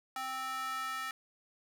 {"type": "tone with high-pass filter sweep", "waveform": "square", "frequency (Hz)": 261.6, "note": "C4", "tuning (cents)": 0, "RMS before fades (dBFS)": -38, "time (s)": [0.16, 1.11], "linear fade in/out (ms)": 2, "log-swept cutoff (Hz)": [1000, 1500], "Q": 3.3, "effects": []}